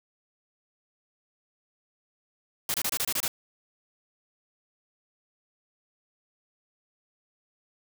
white noise bursts, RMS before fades -28 dBFS, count 8, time 2.69-3.28 s, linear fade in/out 2 ms, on 51 ms, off 26 ms, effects none

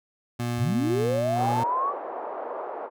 25% pulse tone with tremolo, 120 Hz, B2, 49 cents flat, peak -22 dBFS, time 0.39-1.64 s, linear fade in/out 10 ms, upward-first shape triangle, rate 2 Hz, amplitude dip 25%
sine linear sweep, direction up, 76.2 to 1172 Hz, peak -23 dBFS, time 0.57-1.94 s, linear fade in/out 50 ms
white band-pass noise, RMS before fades -34 dBFS, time 1.34-2.9 s, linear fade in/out 50 ms, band 420 to 900 Hz, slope 24 dB/octave
effects none

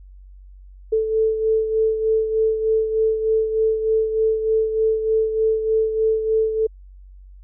sine beating tone pair, 440 / 443.3 Hz, A4 / A4, 0 / +13 cents, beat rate 3.3 Hz, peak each -17 / -25 dBFS, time 0.92-6.67 s, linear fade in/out 10 ms, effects added 47 Hz sine -40 dBFS peak until 7.43 s

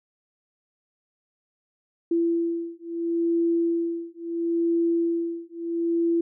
sine beating tone pair, 336.3 / 337.04 Hz, E4 / E4, +35 / +38 cents, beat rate 0.74 Hz, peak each -25 dBFS, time 2.11-6.21 s, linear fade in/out 5 ms, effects none

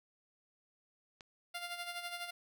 click, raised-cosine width 0.2 ms, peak -33 dBFS, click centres 1.208 s
10% pulse tone with tremolo, 698.5 Hz, F5, in tune, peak -30 dBFS, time 1.54-2.31 s, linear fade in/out 10 ms, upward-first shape sine, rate 12 Hz, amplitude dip 60%
effects none

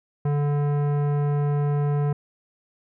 sine tone with tanh clipping, 145.2 Hz, D3, 19 cents flat, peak -22 dBFS, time 0.25-2.13 s, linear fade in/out 5 ms, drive 16 dB, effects none

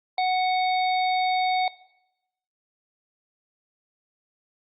harmonic tone, 740 Hz, F#5, in tune, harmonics 1 / 3 / 5 / 6, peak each -21 / -31 / -35 / -37 dBFS, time 0.18-1.68 s, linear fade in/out 2 ms, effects noise-tail reverb RT60 0.9 s tail -20 dB re dry + Opus 48 kbps

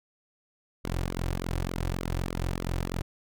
sawtooth tone with flanger, 44.02 Hz, F1, 14 cents sharp, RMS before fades -31 dBFS, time 0.84-3.02 s, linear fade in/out 10 ms, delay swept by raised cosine 1.1 to 4.8 ms, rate 3.4 Hz, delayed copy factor -0.8, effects none

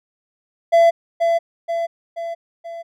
triangle tone with echo, 673 Hz, E5, 36 cents sharp, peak -7 dBFS, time 0.72-0.91 s, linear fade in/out 20 ms, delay 480 ms, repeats 4, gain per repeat -5 dB, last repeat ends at 2.83 s, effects none

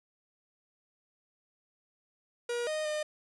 45% pulse tone with pitch steps, 478.2 / 618 / 608 Hz, A#4 / D#5 / D#5, +44 / -12 / -40 cents, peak -31 dBFS, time 2.49-3.03 s, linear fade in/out 5 ms, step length 180 ms, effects resampled to 24000 Hz

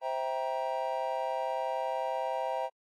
triangle chord, C dominant seventh, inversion none, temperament just, 523.3 / 654.1 / 784.9 / 941.9 Hz, C5 / E5 / G5 / Bb5, 0 / -14 / +2 / +18 cents, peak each -34 dBFS, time 0.01-2.7 s, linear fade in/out 50 ms, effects AAC 64 kbps

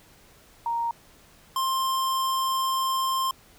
sine / square tone pair in turn, 932.3 / 1053.8 Hz, A#5 / C6, 0 / +12 cents, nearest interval major second, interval 212 cents, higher second, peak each -24 dBFS, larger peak neither, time 0.66-0.91 / 1.56-3.31 s, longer second, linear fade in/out 2 ms, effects pink hiss -55 dBFS RMS until 3.58 s

